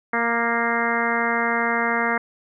harmonic tone with a mistuned harmonic, 233.1 Hz, A#3, in tune, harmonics 1 / 2 / 3 / 4 / 5 / 6 / 7 / 8 / 9, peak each -28 / -28 / -28 / -28 / -28 / -28 / -28 / -28 / -28 dBFS, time 0.13-2.18 s, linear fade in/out 5 ms, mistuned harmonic 5, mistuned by +15 cents, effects none

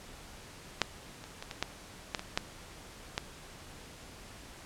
clicks, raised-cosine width 0.2 ms, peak -7 / -28 / -23 / -21 / -12 / -13 / -21 / -10 / -13 dBFS, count 9, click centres 0.817 / 1.24 / 1.425 / 1.512 / 1.626 / 2.148 / 2.194 / 2.375 / 3.179 s, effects pink hiss -50 dBFS RMS until 4.65 s + low-pass 10000 Hz 12 dB/octave

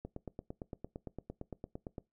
click train, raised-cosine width 2 ms, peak -28 dBFS, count 18, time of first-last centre 0.05-1.982 s, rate 8.8 Hz, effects noise-tail reverb RT60 0.2 s tail -21 dB re dry

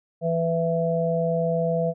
harmonic tone, 166.3 Hz, E3, 16 cents sharp, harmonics 1 / 3 / 4, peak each -25 / -25 / -25 dBFS, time 0.21-1.94 s, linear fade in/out 50 ms, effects none

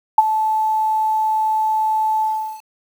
sine tone with ADSR envelope, 871 Hz, A5, 18 cents flat, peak -3 dBFS, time 0.18-2.62 s, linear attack 4 ms, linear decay 29 ms, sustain -12 dB, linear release 400 ms, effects 7-bit

